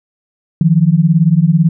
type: beating tone pair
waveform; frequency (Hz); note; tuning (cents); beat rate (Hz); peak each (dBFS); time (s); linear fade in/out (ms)
sine; 155.56 / 173.56; D#3 / F3; 0 / -10; 18; -10; 0.61-1.69; 2
effects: none